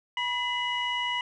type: tone cluster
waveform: sine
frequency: 972 / 2018 / 2916 Hz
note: B5 / B6 / F#7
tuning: -28 / +37 / -26 cents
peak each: -30 dBFS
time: 0.17-1.21 s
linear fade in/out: 2 ms
effects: tanh soft clip ceiling -21 dBFS